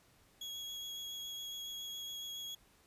35% pulse tone with vibrato, 3322 Hz, G#7, in tune, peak -40 dBFS, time 0.41-2.55 s, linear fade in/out 5 ms, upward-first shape sine, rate 7.2 Hz, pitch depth 10 cents each way, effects pink hiss -67 dBFS RMS until 2.86 s + resampled to 32000 Hz

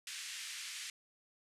pink band-pass noise, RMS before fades -45 dBFS, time 0.07-0.9 s, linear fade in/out 2 ms, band 1900 to 9400 Hz, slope 24 dB/octave, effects resampled to 32000 Hz

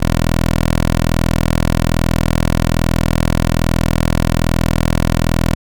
10% pulse tone, 41.2 Hz, E1, in tune, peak -4 dBFS, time 0-5.55 s, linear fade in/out 10 ms, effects none

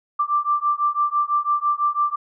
sine beating tone pair, 1174.7 / 1180.7 Hz, D6 / D6, 0 / +9 cents, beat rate 6 Hz, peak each -21 dBFS, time 0.19-2.16 s, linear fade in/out 10 ms, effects none

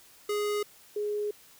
square / sine tone pair in turn, 415.3 / 416.8 Hz, G#4 / G#4, 0 / +6 cents, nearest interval unison, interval 6 cents, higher second, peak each -28 dBFS, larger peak neither, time 0.29-0.63 / 0.96-1.31 s, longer second, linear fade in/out 5 ms, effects white hiss -56 dBFS RMS until 1.59 s

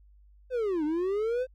triangle linear two-way sweep, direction down then up, 523.3 to 293.7 to 523.3 Hz, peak -24 dBFS, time 0.5-1.47 s, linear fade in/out 50 ms, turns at 0.84 s, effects added 50 Hz sine -54 dBFS peak until 1.54 s

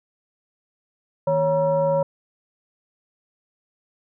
sine tone with frequency modulation, 554.4 Hz, C#5, in tune, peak -17 dBFS, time 1.27-2.03 s, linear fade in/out 5 ms, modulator 396 Hz, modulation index 0.7, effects none

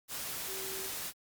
sine tone in noise, 383.5 Hz, G4, 38 cents flat, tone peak -44 dBFS, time 0.46-0.91 s, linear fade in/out 50 ms, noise white, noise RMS -39 dBFS, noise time 0.08-1.13 s, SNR -8 dB, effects Opus 48 kbps

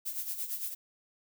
violet noise with tremolo, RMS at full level -34 dBFS, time 0.05-0.75 s, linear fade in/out 20 ms, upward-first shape sine, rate 8.8 Hz, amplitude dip 65%, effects none

